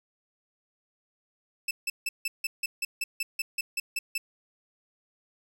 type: tone bursts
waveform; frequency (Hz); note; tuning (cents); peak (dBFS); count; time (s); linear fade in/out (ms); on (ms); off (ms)
sawtooth; 2637; E7; 0; -24; 14; 1.68-4.18; 5; 30; 160
effects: none